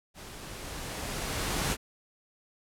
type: noise with level ramp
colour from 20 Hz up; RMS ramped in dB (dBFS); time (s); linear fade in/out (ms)
pink; -46 to -28; 0.14-1.77; 50
effects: low-pass 12000 Hz 12 dB/octave